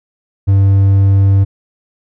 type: tone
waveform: triangle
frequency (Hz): 98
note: G2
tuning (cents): 0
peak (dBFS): -4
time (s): 0.47-1.45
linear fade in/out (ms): 20
effects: none